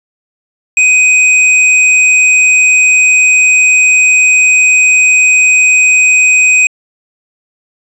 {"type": "tone", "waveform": "square", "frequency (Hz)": 2506, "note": "D#7", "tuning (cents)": 12, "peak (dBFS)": -5, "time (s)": [0.77, 6.67], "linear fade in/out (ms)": 2, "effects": ["resampled to 22050 Hz", "7-bit"]}